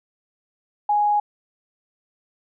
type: tone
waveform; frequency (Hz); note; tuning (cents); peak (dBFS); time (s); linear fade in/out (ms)
sine; 830.6; G#5; 0; -16; 0.89-1.2; 5
effects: none